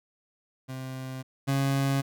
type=tone pair in turn; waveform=30% pulse; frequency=130.81 / 137.19 Hz; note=C3 / C#3; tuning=0 / -18 cents; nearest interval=minor second; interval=82 cents; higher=second; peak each=-32 / -21 dBFS; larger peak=second; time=0.68-1.23 / 1.47-2.02 s; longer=neither; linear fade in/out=20 ms; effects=none